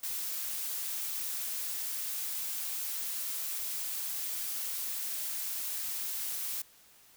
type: noise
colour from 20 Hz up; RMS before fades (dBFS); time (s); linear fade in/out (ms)
blue; -36; 0.03-6.62; 5
effects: white hiss -60 dBFS RMS until 7.16 s